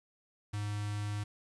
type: tone with notch filter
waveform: square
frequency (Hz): 103.83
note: G#2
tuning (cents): 0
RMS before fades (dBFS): -36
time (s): 0.53-1.24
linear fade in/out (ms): 10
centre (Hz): 460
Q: 0.8
effects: resampled to 24000 Hz + 10-bit